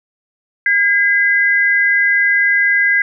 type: tone pair together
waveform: sine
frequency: 1622 / 2020 Hz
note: G#6 / B6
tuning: -41 / +39 cents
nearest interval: major third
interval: 380 cents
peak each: -13 dBFS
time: 0.66-3.02 s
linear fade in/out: 2 ms
effects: none